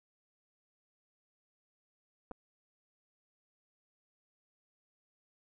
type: clicks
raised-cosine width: 1 ms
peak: -30 dBFS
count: 2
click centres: 2.312 / 2.316 s
effects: none